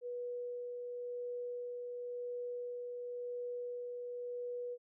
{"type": "tone with tremolo", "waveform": "sine", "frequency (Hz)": 487.7, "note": "B4", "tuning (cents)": -22, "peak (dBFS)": -38, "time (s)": [0.01, 4.78], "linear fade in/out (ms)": 50, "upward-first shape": "sine", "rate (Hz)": 0.94, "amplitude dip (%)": 25, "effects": []}